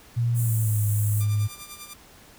sine tone with pitch glide, 118.3 to 104.79 Hz, A#2 to G#2, +26 to +16 cents, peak -20 dBFS, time 0.16-1.48 s, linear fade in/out 20 ms, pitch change -210 cents, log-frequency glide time 0.35-0.82 s
pink high-pass noise, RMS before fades -34 dBFS, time 0.34-1.25 s, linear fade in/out 50 ms, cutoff 7700 Hz, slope 48 dB/octave
5% pulse tone with tremolo, 1189 Hz, D6, 21 cents sharp, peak -25 dBFS, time 1.2-1.94 s, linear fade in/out 10 ms, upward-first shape sine, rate 10 Hz, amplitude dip 65%
effects pink hiss -51 dBFS RMS until 2.38 s

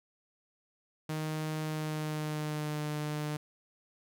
sawtooth tone with pitch glide, 155.56 to 150.35 Hz, D#3 to D3, 0 to +41 cents, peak -29 dBFS, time 1.09-3.37 s, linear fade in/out 5 ms, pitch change -59 cents, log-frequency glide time 1.62-2.84 s, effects none

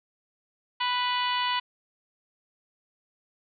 harmonic tone, 493.9 Hz, B4, in tune, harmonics 2 / 3 / 4 / 5 / 6 / 7 / 8 / 9, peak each -27 / -37 / -34 / -37 / -31 / -37 / -42 / -40 dBFS, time 0.8-1.6 s, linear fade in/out 10 ms, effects none

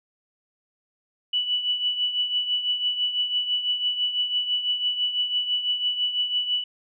sine tone with tremolo, 2960 Hz, F#7, in tune, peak -19 dBFS, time 1.33-6.64 s, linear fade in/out 5 ms, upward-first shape triangle, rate 6 Hz, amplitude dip 70%, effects none

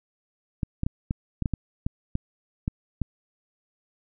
clicks, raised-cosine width 5 ms, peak -13 dBFS, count 11, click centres 0.632 / 0.834 / 0.865 / 1.109 / 1.423 / 1.458 / 1.537 / 1.865 / 2.154 / 2.679 / 3.017 s, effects none

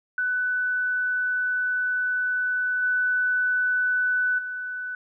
sine tone with level steps, 1495 Hz, F#6, 17 cents sharp, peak -22 / -20 / -29 dBFS, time 0.18-4.95 s, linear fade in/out 2 ms, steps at 2.82 / 4.38 s, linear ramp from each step 10 ms, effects none

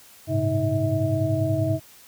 sine tone cluster, 101.3 / 111.7 / 136 / 316.3 / 646 Hz, G#2 / A2 / C#3 / D#4 / E5, -43 / +27 / -33 / +29 / -35 cents, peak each -26 / -27 / -27 / -27 / -26 dBFS, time 0.27-1.8 s, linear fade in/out 50 ms, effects white hiss -50 dBFS RMS until 2.07 s

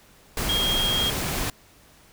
sine tone in noise, 3244 Hz, G#7, 41 cents flat, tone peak -22 dBFS, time 0.49-1.1 s, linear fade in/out 2 ms, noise pink, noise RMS -27 dBFS, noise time 0.37-1.5 s, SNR +2 dB, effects pink hiss -54 dBFS RMS until 2.12 s

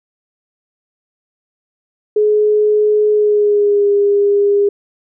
sine tone with pitch glide, 422.5 to 405.5 Hz, G#4 to G#4, +30 to -41 cents, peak -9 dBFS, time 2.16-4.69 s, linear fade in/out 5 ms, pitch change -71 cents, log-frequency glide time 3.12-3.89 s, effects none

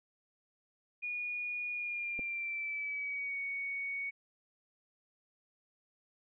sine tone with pitch glide, 2447 to 2231 Hz, D#7 to C#7, -29 to +11 cents, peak -35 dBFS, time 1.02-4.11 s, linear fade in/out 20 ms, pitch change -160 cents, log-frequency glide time 1.72-3.4 s
clicks, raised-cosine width 2 ms, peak -32 dBFS, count 2, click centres 2.191 / 2.195 s
effects none

